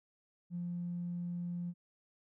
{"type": "tone with tanh clipping", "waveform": "triangle", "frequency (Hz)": 174.61, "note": "F3", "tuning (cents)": 0, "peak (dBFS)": -36, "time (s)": [0.5, 1.74], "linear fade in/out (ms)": 50, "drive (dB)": 4, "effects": []}